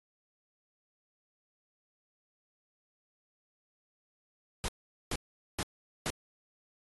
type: noise bursts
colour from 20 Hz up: pink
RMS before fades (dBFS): -33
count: 4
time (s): 4.64-6.102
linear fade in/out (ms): 0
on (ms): 43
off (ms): 430
effects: AAC 32 kbps